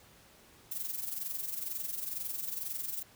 violet noise with amplitude modulation, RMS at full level -35 dBFS, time 0.71-3.03 s, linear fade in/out 10 ms, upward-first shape sine, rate 22.1 Hz, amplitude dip 65%, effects pink hiss -59 dBFS RMS until 3.15 s + high-pass 60 Hz 12 dB/octave

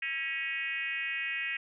sine tone with frequency modulation, 2217 Hz, C#7, in tune, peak -31 dBFS, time 0.02-1.57 s, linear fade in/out 5 ms, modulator 294 Hz, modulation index 1.7, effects none

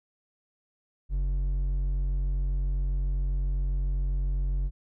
sine tone with hard clipping, 46.25 Hz, F#1, in tune, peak -26 dBFS, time 1.09-4.71 s, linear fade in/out 50 ms, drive 5 dB, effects none

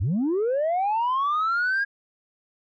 sine linear sweep, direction up, 74.3 to 1645 Hz, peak -19 dBFS, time 0-1.85 s, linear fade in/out 20 ms, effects tanh soft clip ceiling -19 dBFS

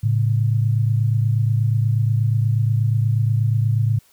sine tone pair together, 110 / 138.33 Hz, A2 / C#3, 0 / -3 cents, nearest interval major third, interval 397 cents, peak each -16 / -22 dBFS, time 0.03-3.99 s, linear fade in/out 10 ms, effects white hiss -56 dBFS RMS until 4.12 s

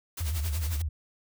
white noise with tremolo, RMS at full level -37 dBFS, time 0.17-0.82 s, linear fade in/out 5 ms, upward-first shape sine, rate 11 Hz, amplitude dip 70%
sine tone with vibrato, 77.78 Hz, D#2, in tune, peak -27 dBFS, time 0.2-0.89 s, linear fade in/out 10 ms, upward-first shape sine, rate 8.4 Hz, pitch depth 170 cents each way
effects none

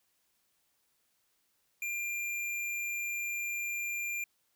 square tone, 2390 Hz, D7, 30 cents sharp, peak -34 dBFS, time 1.82-4.24 s, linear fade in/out 2 ms, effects white hiss -75 dBFS RMS until 4.55 s

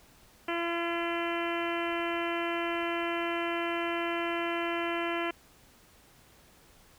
harmonic tone, 340 Hz, F4, 46 cents flat, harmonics 1 / 2 / 3 / 4 / 5 / 6 / 7 / 8 / 9, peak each -33 / -36 / -38 / -39 / -40 / -41 / -41 / -42 / -43 dBFS, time 0.48-5.31 s, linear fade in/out 5 ms, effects pink hiss -59 dBFS RMS until 6.98 s

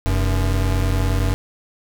square tone pair together, 44.46 / 94.2 Hz, F1 / F#2, +32 / +32 cents, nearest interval octave + minor second, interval 1300 cents, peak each -20 dBFS, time 0.06-1.34 s, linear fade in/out 0 ms, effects none

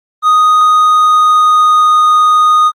triangle tone with pitch glide, 1244.5 to 1237.3 Hz, D#6 to D#6, 0 to -10 cents, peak -3 dBFS, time 0.22-2.72 s, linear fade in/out 50 ms, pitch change -10 cents, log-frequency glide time 0.63-2 s, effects Opus 24 kbps

